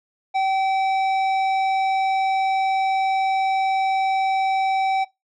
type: tone with tanh clipping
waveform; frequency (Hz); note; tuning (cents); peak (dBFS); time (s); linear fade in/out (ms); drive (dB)
sine; 769; G5; -33; -19; 0.34-5.05; 20; 11
effects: noise-tail reverb RT60 0.2 s tail -21 dB re dry + MP3 96 kbps